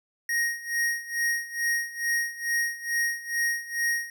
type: tone with tremolo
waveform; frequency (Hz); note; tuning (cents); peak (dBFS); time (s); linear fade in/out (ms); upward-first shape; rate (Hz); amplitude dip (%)
square; 1873; A#6; +8; -23; 0.29-4.1; 2; sine; 2.3; 85
effects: none